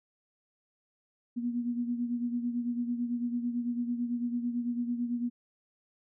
sine beating tone pair, 239 / 248 Hz, A#3 / B3, +43 / +7 cents, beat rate 9 Hz, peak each -30 / -37 dBFS, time 1.36-5.3 s, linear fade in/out 20 ms, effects none

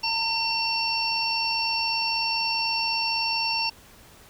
harmonic tone, 907 Hz, A#5, 48 cents flat, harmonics 1 / 3 / 5 / 6, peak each -29 / -28 / -30 / -28 dBFS, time 0.03-3.7 s, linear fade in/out 10 ms, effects pink hiss -51 dBFS RMS until 4.29 s

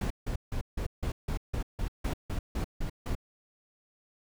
brown noise bursts, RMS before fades -31 dBFS, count 13, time 0.01-3.152 s, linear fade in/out 5 ms, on 94 ms, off 160 ms, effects none

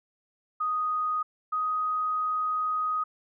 sine tone pair in turn, 1244.5 / 1251.6 Hz, D#6 / D#6, 0 / +10 cents, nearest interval unison, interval 10 cents, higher second, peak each -25 dBFS, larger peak neither, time 0.6-1.23 / 1.52-3.04 s, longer second, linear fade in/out 10 ms, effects none

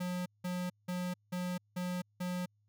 square tone bursts, 179.8 Hz, F#3, 49 cents flat, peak -35 dBFS, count 6, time 0-2.46 s, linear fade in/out 10 ms, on 260 ms, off 180 ms, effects added 104 Hz sine -70 dBFS peak until 2.68 s

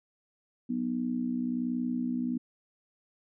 harmonic tone, 61.3 Hz, B1, 12 cents flat, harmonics 3 / 4 / 5, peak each -39 / -29 / -38 dBFS, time 0.69-2.38 s, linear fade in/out 10 ms, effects none

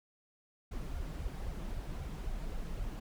brown noise with flanger, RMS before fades -39 dBFS, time 0.71-3 s, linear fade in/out 10 ms, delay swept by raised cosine 1.3 to 6.6 ms, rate 3.8 Hz, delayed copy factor +0.65, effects none

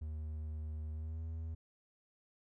triangle tone with pitch glide, 77.3 to 80.82 Hz, D#2 to E2, -11 to -34 cents, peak -37 dBFS, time 0.01-1.55 s, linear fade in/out 10 ms, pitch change +77 cents, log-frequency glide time 0.92-1.21 s, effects none

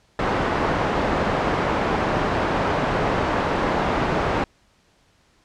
white low-pass noise, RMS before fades -22 dBFS, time 0.19-4.44 s, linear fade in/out 2 ms, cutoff 1000 Hz, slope 12 dB/octave, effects pink hiss -60 dBFS RMS until 5.44 s + low-pass 7000 Hz 12 dB/octave

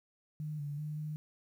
sine tone with pitch steps, 152.2 / 144.9 / 151.2 / 152.5 Hz, D#3 / D3 / D#3 / D#3, -38 / -23 / -49 / -34 cents, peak -36 dBFS, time 0.4-1.16 s, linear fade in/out 0 ms, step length 190 ms, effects 11-bit

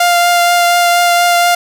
sawtooth tone with vibrato, 698.5 Hz, F5, in tune, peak -4 dBFS, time 0-1.55 s, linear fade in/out 5 ms, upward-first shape triangle, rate 4.2 Hz, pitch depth 12 cents each way, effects none

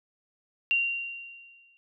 sine tone with exponential decay, 2764 Hz, F7, 19 cents flat, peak -20 dBFS, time 0.71-1.77 s, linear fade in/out 0 ms, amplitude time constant 230 ms, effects none

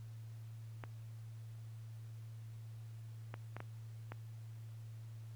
clicks, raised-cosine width 0.5 ms, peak -30 dBFS, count 5, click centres 0.838 / 3.341 / 3.566 / 3.604 / 4.12 s, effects added 112 Hz sine -47 dBFS peak until 5.35 s + pink hiss -68 dBFS RMS until 5.35 s

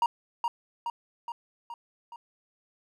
triangle tone with echo, 941 Hz, A#5, 16 cents sharp, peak -19 dBFS, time 0.02-0.06 s, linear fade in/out 2 ms, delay 420 ms, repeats 5, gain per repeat -4 dB, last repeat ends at 2.16 s, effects none

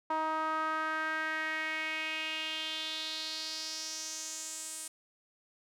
sawtooth tone with band-pass filter sweep, 315 Hz, D#4, 21 cents sharp, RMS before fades -36 dBFS, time 0.1-4.88 s, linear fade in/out 5 ms, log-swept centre 1000 to 8800 Hz, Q 3.8, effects none

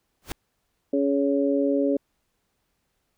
pink noise with exponential growth, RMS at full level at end -29 dBFS, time 0.22-0.32 s, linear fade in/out 0 ms, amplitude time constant 21 ms
harmonic tone, 140 Hz, C#3, 18 cents sharp, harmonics 2 / 3 / 4, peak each -22 / -26 / -25 dBFS, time 0.93-1.97 s, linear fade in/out 5 ms
effects pink hiss -74 dBFS RMS until 3.17 s

